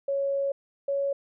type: tone pair in turn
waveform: sine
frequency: 554.4 / 557.4 Hz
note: C#5 / C#5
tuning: 0 / +9 cents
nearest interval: unison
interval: 9 cents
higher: second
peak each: -24 dBFS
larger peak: neither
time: 0.08-0.52 / 0.88-1.13 s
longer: first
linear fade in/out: 5 ms
effects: none